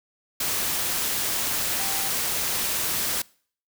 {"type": "tone in noise", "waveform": "sine", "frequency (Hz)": 784, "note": "G5", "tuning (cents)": 0, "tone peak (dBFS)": -36, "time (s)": [1.79, 2.09], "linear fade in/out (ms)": 5, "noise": "white", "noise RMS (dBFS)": -26, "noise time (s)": [0.4, 3.22], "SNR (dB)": -13, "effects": ["noise-tail reverb RT60 0.5 s tail -24 dB re dry"]}